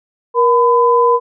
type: tone pair together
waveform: sine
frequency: 474.9 / 1007 Hz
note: A#4 / B5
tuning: +32 / +33 cents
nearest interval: octave + minor second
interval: 1301 cents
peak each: -11 dBFS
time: 0.34-1.2 s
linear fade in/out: 50 ms
effects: none